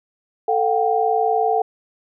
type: tone cluster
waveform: sine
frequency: 444 / 718 / 778 Hz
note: A4 / F5 / G5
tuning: +16 / +48 / -13 cents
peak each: -20 dBFS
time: 0.48-1.62 s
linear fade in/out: 5 ms
effects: none